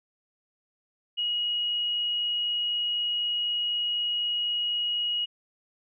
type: tone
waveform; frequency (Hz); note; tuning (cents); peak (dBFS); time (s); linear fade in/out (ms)
sine; 2896; F#7; -38; -25; 1.17-5.26; 20
effects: none